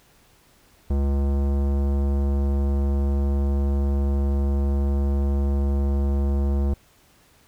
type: tone with tanh clipping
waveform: sine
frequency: 69.7 Hz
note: C#2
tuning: 10 cents sharp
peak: -21 dBFS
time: 0.9-6.74 s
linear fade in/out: 5 ms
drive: 18 dB
effects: pink hiss -57 dBFS RMS until 7.47 s